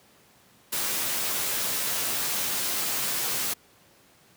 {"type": "noise with comb filter", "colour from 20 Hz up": "white", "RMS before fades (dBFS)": -28, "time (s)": [0.72, 3.54], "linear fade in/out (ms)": 10, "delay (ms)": 12, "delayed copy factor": -0.5, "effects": ["pink hiss -58 dBFS RMS until 4.36 s", "high-pass 100 Hz 12 dB/octave"]}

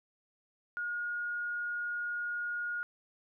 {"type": "tone", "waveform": "sine", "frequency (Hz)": 1434, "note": "F6", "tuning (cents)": 45, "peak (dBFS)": -33, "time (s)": [0.77, 2.83], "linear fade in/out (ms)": 0, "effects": []}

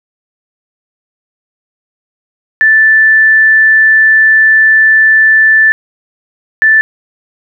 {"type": "tone bursts at uneven times", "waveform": "sine", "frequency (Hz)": 1760, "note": "A6", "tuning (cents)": 0, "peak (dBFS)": -3, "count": 2, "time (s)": [[2.61, 5.72], [6.62, 6.81]], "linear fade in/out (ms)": 0, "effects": []}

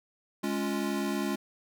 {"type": "chord", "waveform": "square", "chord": "Db major", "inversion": "second", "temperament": "equal", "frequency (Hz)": [207.7, 277.2, 349.2], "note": ["Ab3", "Db4", "F4"], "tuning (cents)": [0, 0, 0], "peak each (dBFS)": [-33, -34, -35], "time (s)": [0.43, 1.36], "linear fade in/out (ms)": 10, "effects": []}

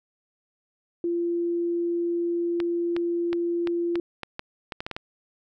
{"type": "tone", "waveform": "sine", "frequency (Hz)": 343.3, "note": "F4", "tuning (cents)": -30, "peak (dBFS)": -23, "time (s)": [1.04, 4], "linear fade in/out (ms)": 2}
{"type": "clicks", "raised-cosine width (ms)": 0.3, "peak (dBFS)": -16, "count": 12, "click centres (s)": [2.602, 2.965, 3.33, 3.673, 3.956, 4.233, 4.394, 4.722, 4.805, 4.865, 4.913, 4.965]}
{"effects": []}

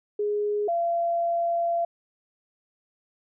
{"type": "tone pair in turn", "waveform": "sine", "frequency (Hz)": [415.4, 682.7], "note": ["G#4", "F5"], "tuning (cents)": [0, -40], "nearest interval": "major sixth", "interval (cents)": 860, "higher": "second", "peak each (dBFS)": [-23, -22], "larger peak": "second", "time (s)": [[0.19, 0.68], [0.68, 1.85]], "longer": "second", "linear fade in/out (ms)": 5, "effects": []}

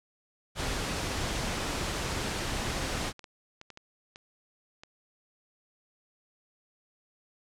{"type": "noise", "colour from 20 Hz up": "pink", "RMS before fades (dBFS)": -32, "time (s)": [0.55, 3.13], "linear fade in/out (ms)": 50}
{"type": "clicks", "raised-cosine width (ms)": 0.2, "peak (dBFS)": -29, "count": 9, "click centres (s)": [1.343, 1.609, 3.193, 3.242, 3.614, 3.703, 3.774, 4.159, 4.835]}
{"effects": ["low-pass 8000 Hz 12 dB/octave"]}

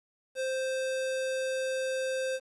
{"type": "tone", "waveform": "square", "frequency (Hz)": 523.3, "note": "C5", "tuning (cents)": 0, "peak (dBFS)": -30, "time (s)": [0.35, 2.4], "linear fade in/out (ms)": 50, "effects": ["resampled to 24000 Hz", "10-bit"]}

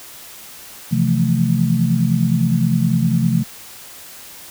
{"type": "chord", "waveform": "sine", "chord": "F major seventh", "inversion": "second", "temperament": "equal", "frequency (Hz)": [130.81, 164.81, 174.61, 220], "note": ["C3", "E3", "F3", "A3"], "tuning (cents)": [0, 0, 0, 0], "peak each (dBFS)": -19, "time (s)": [0.91, 3.44], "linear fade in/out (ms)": 20, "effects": ["white hiss -38 dBFS RMS until 4.5 s"]}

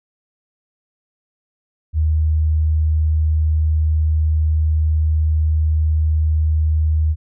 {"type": "tone", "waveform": "sine", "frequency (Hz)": 77.9, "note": "D#2", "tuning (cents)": 3, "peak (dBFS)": -13, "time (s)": [1.93, 7.16], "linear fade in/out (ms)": 50, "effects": []}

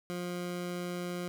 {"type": "tone", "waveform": "20% pulse", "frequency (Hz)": 177, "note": "F3", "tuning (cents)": 23, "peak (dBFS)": -30, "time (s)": [0.1, 1.28], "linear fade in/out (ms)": 0, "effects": []}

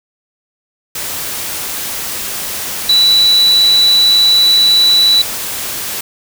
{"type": "tone in noise", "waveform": "sine", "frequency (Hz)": 3951, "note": "B7", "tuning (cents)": 0, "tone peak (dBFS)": -6, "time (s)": [2.89, 5.22], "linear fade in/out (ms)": 5, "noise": "white", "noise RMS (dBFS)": -21, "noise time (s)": [0.95, 6.01], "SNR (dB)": 12, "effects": []}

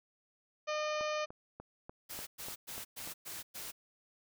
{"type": "harmonic tone", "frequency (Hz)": 608, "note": "D#5", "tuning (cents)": -40, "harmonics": [1, 2, 3, 4, 5, 6, 7, 8, 9, 10], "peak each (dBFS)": [-35, -39, -46, -43, -48, -53, -51, -52, -56, -51], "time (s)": [0.67, 1.26], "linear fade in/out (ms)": 20}
{"type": "click train", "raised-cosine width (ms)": 1, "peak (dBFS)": -32, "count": 8, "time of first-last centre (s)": [1.01, 3.075], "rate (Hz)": 3.39}
{"type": "noise bursts", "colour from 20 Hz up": "white", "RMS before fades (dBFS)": -44, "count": 6, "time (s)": [2.09, 3.72], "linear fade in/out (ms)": 20, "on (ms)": 180, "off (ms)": 110}
{"effects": []}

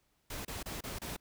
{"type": "noise bursts", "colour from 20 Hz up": "pink", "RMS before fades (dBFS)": -41, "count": 5, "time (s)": [0.3, 1.166], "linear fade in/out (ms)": 5, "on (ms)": 150, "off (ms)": 29, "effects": ["pink hiss -75 dBFS RMS until 1.2 s"]}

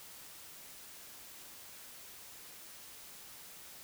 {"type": "silence", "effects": ["white hiss -52 dBFS RMS until 3.83 s"]}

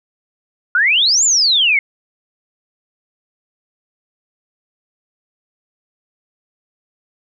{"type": "exponential two-way sweep", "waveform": "sine", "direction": "up then down", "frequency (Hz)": [1393, 7459, 2112], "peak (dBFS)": -10, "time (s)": [0.75, 1.79], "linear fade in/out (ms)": 2, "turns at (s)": 1.24, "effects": []}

